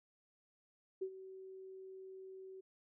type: tone with ADSR envelope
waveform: sine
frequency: 379.6 Hz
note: F#4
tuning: 44 cents sharp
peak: -35 dBFS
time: 1.01-2.61 s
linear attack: 12 ms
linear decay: 72 ms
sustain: -14 dB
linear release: 11 ms
effects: none